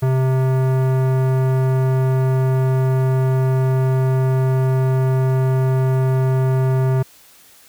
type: tone with tanh clipping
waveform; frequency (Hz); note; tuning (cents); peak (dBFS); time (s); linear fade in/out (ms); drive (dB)
sine; 130.81; C3; 0; -16; 0.02-7.03; 10; 18
effects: white hiss -48 dBFS RMS until 7.68 s